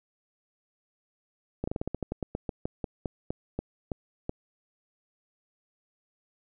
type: slowing click train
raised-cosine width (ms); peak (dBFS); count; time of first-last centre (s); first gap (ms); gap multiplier
2; -17; 19; 1.64-4.294; 35; 1.15
effects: none